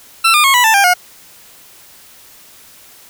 20% pulse tone with pitch steps, 1342 / 1209.5 / 1090 / 982.4 / 885.4 / 798 / 719.2 Hz, E6 / D#6 / C#6 / B5 / A5 / G5 / F#5, +31 / -49 / -29 / -9 / +11 / +31 / -49 cents, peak -3 dBFS, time 0.24-0.94 s, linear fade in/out 10 ms, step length 100 ms, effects white hiss -42 dBFS RMS until 3.09 s

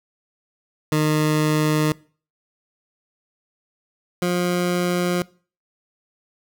20% pulse tone pair in turn, 153.4 / 177.39 Hz, D#3 / F3, -24 / +27 cents, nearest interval minor third, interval 251 cents, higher second, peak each -12 / -14 dBFS, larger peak first, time 0.92-1.92 / 4.22-5.22 s, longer neither, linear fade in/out 2 ms, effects noise-tail reverb RT60 0.4 s tail -22 dB re dry

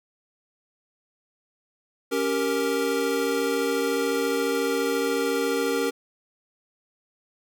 square chord, G diminished, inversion second, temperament equal, 277.2 / 392 / 466.2 Hz, Db4 / G4 / Bb4, 0 / 0 / 0 cents, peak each -29 / -29 / -26 dBFS, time 2.11-5.91 s, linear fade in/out 20 ms, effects none

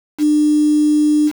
sine tone with quantisation, 300 Hz, D4, 37 cents sharp, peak -10 dBFS, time 0.18-1.32 s, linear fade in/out 50 ms, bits 5, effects none

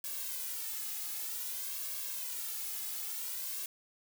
blue noise with flanger, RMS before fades -39 dBFS, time 0.04-3.66 s, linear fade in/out 2 ms, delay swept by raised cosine 1.8 to 2.38 ms, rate 0.54 Hz, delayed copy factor +0.9, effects none

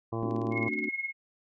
harmonic tone, 113.7 Hz, A#2, 43 cents flat, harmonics 1 / 2 / 3 / 4 / 5 / 6 / 7 / 8 / 9 / 10, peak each -34 / -40 / -35 / -39 / -45 / -42 / -44 / -52 / -41 / -47 dBFS, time 0.12-0.69 s, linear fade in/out 10 ms
sine chord, D dominant seventh, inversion second, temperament equal, 220 / 261.6 / 293.7 / 370 Hz, A3 / C4 / D4 / F#4, 0 / 0 / 0 / 0 cents, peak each -37 / -40 / -36 / -38 dBFS, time 0.23-0.89 s, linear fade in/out 0 ms
click train, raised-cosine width 0.2 ms, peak -36 dBFS, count 11, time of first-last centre 0.31-0.842 s, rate 18.8 Hz
sine tone with tremolo, 2165 Hz, C#7, 41 cents flat, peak -27 dBFS, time 0.51-1.13 s, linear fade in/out 50 ms, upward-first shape triangle, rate 19 Hz, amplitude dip 85%
effects none

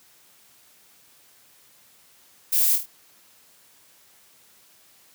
violet noise with echo, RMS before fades -21 dBFS, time 2.52-2.76 s, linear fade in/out 10 ms, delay 25 ms, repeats 4, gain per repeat -5 dB, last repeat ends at 2.86 s, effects white hiss -56 dBFS RMS until 5.14 s + high-pass 80 Hz 12 dB/octave

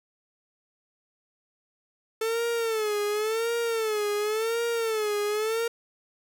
45% pulse tone with vibrato, 440 Hz, A4, in tune, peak -25 dBFS, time 2.21-5.68 s, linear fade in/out 5 ms, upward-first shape sine, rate 0.92 Hz, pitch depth 110 cents each way, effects none

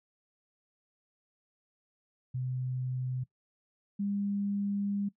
sine tone pair in turn, 127.7 / 201.3 Hz, C3 / G3, -42 / +46 cents, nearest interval minor sixth, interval 788 cents, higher second, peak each -31 / -29 dBFS, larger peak second, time 2.34-3.24 / 3.99-5.09 s, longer second, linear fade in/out 10 ms, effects noise-tail reverb RT60 0.1 s tail -19 dB re dry

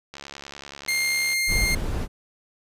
click train, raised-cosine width 0.2 ms, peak -20 dBFS, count 85, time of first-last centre 0.14-1.331 s, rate 70.5 Hz
sawtooth tone, 2117 Hz, C7, 20 cents sharp, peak -18 dBFS, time 0.88-1.75 s, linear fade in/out 5 ms
brown noise, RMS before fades -25 dBFS, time 1.47-2.08 s, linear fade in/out 50 ms
effects resampled to 32000 Hz

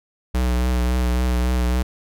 square tone with vibrato, 61.74 Hz, B1, in tune, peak -18 dBFS, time 0.34-1.83 s, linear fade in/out 10 ms, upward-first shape triangle, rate 3.6 Hz, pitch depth 40 cents each way, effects none

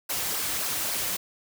white noise with flanger, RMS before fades -29 dBFS, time 0.09-1.17 s, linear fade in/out 10 ms, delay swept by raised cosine 0.28 to 4.98 ms, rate 3.6 Hz, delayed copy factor -0.6, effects none

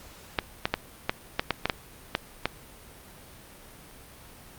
clicks, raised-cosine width 0.3 ms, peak -7 dBFS, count 10, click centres 0.388 / 0.655 / 0.74 / 1.095 / 1.395 / 1.507 / 1.656 / 1.698 / 2.151 / 2.456 s, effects pink hiss -49 dBFS RMS until 4.58 s + Opus 48 kbps

